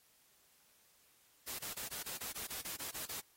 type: noise bursts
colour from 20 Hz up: white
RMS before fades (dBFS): -43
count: 12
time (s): 1.47-3.207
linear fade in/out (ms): 10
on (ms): 120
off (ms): 27
effects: white hiss -69 dBFS RMS until 3.36 s + AAC 48 kbps